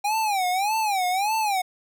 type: tone with vibrato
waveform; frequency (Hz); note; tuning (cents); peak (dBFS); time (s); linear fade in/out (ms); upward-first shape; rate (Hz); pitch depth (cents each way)
square; 800; G5; +35; -22; 0.04-1.62; 10; sine; 1.7; 180
effects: none